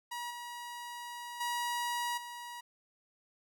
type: tone with level steps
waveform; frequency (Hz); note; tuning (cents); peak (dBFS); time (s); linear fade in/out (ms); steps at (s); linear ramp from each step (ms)
sawtooth; 960; B5; -49; -34 / -38 / -29 / -39; 0.11-2.61; 10; 0.3 / 1.4 / 2.17; 10
effects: none